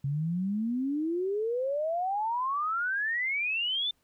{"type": "exponential sweep", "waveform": "sine", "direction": "up", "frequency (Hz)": [135.1, 3599], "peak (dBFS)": -27, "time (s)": [0.04, 3.91], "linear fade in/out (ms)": 5, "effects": ["pink hiss -72 dBFS RMS until 4.03 s"]}